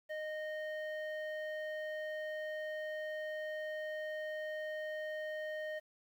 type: tone with low-pass filter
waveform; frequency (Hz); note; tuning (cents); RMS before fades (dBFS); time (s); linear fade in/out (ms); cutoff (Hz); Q
square; 617; D#5; -15; -41; 0.09-5.8; 20; 2100; 1.7
effects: 11-bit